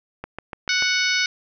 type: click train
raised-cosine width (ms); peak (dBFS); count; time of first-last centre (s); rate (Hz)
0.5; -16; 5; 0.24-0.824; 6.85
type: harmonic tone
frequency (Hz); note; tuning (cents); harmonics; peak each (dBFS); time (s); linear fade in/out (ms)
740; F#5; 0; 2 / 3 / 4 / 5 / 6 / 7 / 8; -24 / -23 / -29 / -28 / -28 / -27 / -31; 0.69-1.26; 2
effects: none